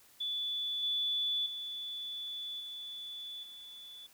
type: tone with level steps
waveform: sine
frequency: 3460 Hz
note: A7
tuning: 30 cents flat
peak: -33 / -30 / -38 / -41 / -47 dBFS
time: 0.2-4.07 s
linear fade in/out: 10 ms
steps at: 0.83 / 1.46 / 2.6 / 3.43 s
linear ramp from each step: 2 ms
effects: white hiss -62 dBFS RMS until 4.13 s